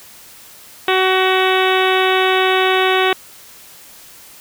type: harmonic tone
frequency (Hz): 375.6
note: F#4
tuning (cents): +26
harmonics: 1 / 2 / 3 / 4 / 5 / 6 / 7 / 8 / 9 / 10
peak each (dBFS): -16 / -19 / -21 / -22 / -23 / -24 / -24 / -25 / -26 / -26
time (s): 0.88-3.13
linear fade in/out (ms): 2
effects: white hiss -41 dBFS RMS until 4.4 s